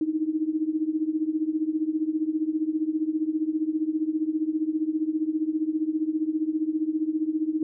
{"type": "tone with tremolo", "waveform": "sine", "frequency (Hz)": 313, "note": "D#4", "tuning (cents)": 10, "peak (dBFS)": -19, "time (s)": [0.01, 7.63], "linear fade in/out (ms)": 2, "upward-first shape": "triangle", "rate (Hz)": 15, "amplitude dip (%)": 90, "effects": []}